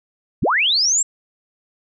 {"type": "linear sweep", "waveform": "sine", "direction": "up", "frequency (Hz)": [32.7, 7670], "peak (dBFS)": -14, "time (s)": [0.42, 1.03], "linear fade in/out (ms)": 10, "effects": []}